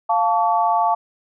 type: chord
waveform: sine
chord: F augmented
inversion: none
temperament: equal with one note detuned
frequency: 698.5 / 880 / 1135.3 Hz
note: F5 / A5 / C#6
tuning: 0 / 0 / +41 cents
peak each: -19 / -18 / -22 dBFS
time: 0.09-0.95 s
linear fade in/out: 10 ms
effects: none